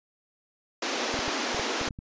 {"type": "band-pass noise", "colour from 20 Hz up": "pink", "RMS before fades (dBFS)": -30, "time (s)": [0.82, 1.89], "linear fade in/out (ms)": 5, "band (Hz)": [240, 6700], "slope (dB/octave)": 48}
{"type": "clicks", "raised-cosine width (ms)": 5, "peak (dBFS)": -27, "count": 9, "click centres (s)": [1.142, 1.191, 1.28, 1.546, 1.596, 1.813, 1.878, 1.908, 1.989]}
{"effects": ["resampled to 16000 Hz"]}